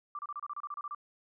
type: tone bursts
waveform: sine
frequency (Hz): 1174.7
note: D6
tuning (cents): 0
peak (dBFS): -36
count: 12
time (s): 0.15-0.948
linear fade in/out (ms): 2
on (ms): 39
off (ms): 30
effects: none